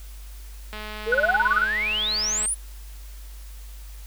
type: click train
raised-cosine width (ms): 0.3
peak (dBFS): -20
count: 369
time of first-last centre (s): 0.73-2.458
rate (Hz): 213
type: exponential sweep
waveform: sine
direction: up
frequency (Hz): 428.4 to 10370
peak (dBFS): -22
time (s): 1.06-2.55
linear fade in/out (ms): 20
type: tone bursts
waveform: sine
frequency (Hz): 1480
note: F#6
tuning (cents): 0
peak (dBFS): -16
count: 10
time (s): 1.12-1.642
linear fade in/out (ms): 5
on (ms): 27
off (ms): 28
effects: added 50 Hz sine -37 dBFS peak until 4.06 s + white hiss -50 dBFS RMS until 4.06 s